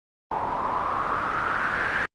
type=noise with low-pass filter sweep; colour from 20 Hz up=white; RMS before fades=-26 dBFS; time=0.31-2.06 s; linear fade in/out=5 ms; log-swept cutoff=900 to 1700 Hz; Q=5.5; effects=Opus 32 kbps